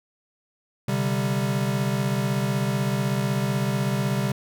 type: chord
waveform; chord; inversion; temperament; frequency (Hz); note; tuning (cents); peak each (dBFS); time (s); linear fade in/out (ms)
square; C suspended second; none; equal; 130.81 / 146.83 / 196; C3 / D3 / G3; 0 / 0 / 0; -26 / -30 / -27; 0.88-4.32; 5
effects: none